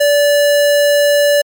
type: tone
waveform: square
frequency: 580 Hz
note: D5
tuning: 22 cents flat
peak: -9 dBFS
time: 0-1.42 s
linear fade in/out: 10 ms
effects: MP3 96 kbps